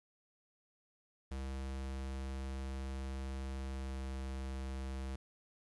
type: tone with pitch glide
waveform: square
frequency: 66.6 to 66.22 Hz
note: C2 to C2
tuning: +31 to +21 cents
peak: -40 dBFS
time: 1.31-5.16 s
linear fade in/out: 5 ms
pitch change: -10 cents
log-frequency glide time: 3.66-3.99 s
effects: resampled to 24000 Hz + 11-bit